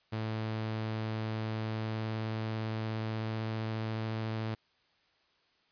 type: tone with pitch glide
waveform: sawtooth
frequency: 110 to 110.77 Hz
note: A2 to A2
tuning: 0 to +12 cents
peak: -29 dBFS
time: 0.12-4.55 s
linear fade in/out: 10 ms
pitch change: +12 cents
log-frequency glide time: 1.59-3.85 s
effects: white hiss -70 dBFS RMS until 5.71 s + resampled to 11025 Hz